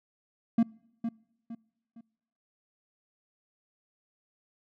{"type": "tone with echo", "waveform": "triangle", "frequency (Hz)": 230.1, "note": "A#3", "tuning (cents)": -22, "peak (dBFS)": -17, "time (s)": [0.58, 0.63], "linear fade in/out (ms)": 5, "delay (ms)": 460, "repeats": 3, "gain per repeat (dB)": -9, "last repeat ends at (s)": 2.01, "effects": ["noise-tail reverb RT60 0.9 s tail -26 dB re dry"]}